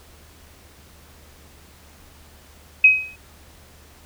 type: tone with exponential decay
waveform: sine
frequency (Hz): 2533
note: D#7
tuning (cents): +30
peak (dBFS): -5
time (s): 2.84-3.16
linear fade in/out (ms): 5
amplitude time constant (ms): 69
effects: added 75 Hz sine -50 dBFS peak until 4.05 s + pink hiss -50 dBFS RMS until 4.05 s